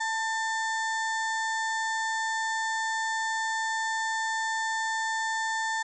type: harmonic tone with a mistuned harmonic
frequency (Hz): 886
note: A5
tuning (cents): +12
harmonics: 1 / 2 / 4 / 5 / 6 / 7 / 8 / 9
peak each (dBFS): -30 / -30 / -42 / -44 / -48 / -46 / -42 / -48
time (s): 0-5.83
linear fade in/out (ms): 10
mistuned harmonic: 2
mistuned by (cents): +20
effects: none